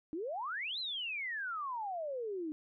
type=exponential two-way sweep; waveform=sine; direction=up then down; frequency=297 to 4186 to 297 Hz; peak=-36 dBFS; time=0.13-2.52 s; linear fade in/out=0 ms; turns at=0.79 s; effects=none